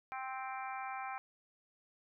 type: harmonic tone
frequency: 261.9 Hz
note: C4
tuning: 2 cents sharp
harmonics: 3 / 4 / 5 / 6 / 7 / 8 / 9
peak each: -42 / -46 / -47 / -50 / -56 / -55 / -49 dBFS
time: 0.12-1.18 s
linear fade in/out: 0 ms
effects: none